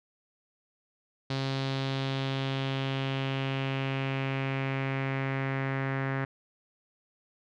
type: tone with low-pass filter sweep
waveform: sawtooth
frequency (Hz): 134.9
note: C#3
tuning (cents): -47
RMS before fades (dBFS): -31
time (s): 1.3-6.25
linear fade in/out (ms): 5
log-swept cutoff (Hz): 4200 to 1800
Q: 3
effects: none